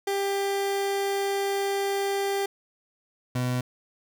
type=tone pair in turn; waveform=30% pulse; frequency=396.4 / 125.22 Hz; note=G4 / B2; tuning=+19 / +24 cents; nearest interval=octave + minor sixth; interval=1995 cents; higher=first; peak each=-22 dBFS; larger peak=neither; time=0.07-2.46 / 3.35-3.61 s; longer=first; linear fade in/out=5 ms; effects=none